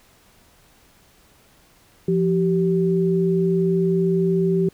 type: tone pair together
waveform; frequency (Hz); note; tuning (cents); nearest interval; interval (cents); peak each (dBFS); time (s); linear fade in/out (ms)
sine; 172.66 / 385.7; F3 / G4; -19 / -28; octave + major second; 1391; -19; 2.08-4.69; 5
effects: pink hiss -55 dBFS RMS until 4.73 s